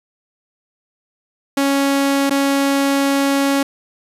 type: tone with dropouts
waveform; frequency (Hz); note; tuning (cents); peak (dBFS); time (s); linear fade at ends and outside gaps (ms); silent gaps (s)
sawtooth; 277.2; C#4; 0; -10; 1.57-3.63; 5; 2.297-2.307
effects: resampled to 32000 Hz